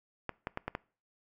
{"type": "clicks", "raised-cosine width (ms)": 0.5, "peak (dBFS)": -19, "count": 5, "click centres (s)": [0.293, 0.471, 0.574, 0.68, 0.751], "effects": ["noise-tail reverb RT60 0.4 s tail -23 dB re dry"]}